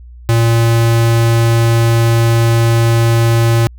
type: tone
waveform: square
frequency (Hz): 115.6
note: A#2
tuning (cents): -14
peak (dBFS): -9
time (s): 0.29-3.67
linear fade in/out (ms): 0
effects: added 60 Hz sine -32 dBFS peak until 3.78 s